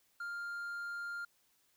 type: tone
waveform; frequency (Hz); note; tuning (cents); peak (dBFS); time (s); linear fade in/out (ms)
triangle; 1400; F6; +4; -37; 0.2-1.25; 5
effects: white hiss -73 dBFS RMS until 1.76 s